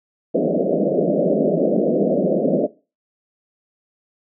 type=band-pass noise; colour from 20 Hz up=white; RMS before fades=-18 dBFS; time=0.34-2.67 s; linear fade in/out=10 ms; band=160 to 640 Hz; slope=96 dB/octave; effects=noise-tail reverb RT60 0.3 s tail -18 dB re dry